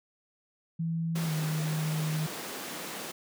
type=tone with pitch glide; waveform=sine; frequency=164.81 to 155.56 Hz; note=E3 to D#3; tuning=0 to 0 cents; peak=-28 dBFS; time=0.79-2.27 s; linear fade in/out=10 ms; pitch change=-100 cents; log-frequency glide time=1.26-1.31 s
type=high-pass noise; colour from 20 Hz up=pink; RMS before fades=-39 dBFS; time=1.15-3.12 s; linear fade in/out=10 ms; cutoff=180 Hz; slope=24 dB/octave
effects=none